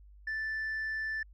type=tone; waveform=sine; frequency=1760 Hz; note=A6; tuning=in tune; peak=-30 dBFS; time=0.27-1.23 s; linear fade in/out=5 ms; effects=tanh soft clip ceiling -31 dBFS + added 50 Hz sine -52 dBFS peak until 1.33 s